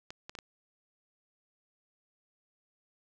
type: clicks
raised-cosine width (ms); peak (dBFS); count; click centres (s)
0.2; -25; 4; 0.105 / 0.295 / 0.352 / 0.388
effects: none